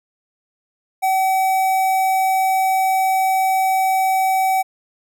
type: tone with notch filter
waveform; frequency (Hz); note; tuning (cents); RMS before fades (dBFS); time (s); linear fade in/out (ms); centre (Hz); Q
square; 761; F#5; +48; -17; 1.02-4.63; 20; 4400; 0.7
effects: none